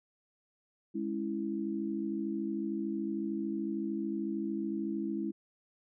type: chord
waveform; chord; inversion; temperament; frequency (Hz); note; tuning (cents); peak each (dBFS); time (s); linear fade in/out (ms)
sine; C# minor; second; equal with one note detuned; 207.7 / 276.2 / 329.6; G#3 / C#4 / E4; 0 / -6 / 0; -36 / -39 / -35; 0.94-5.32; 20
effects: none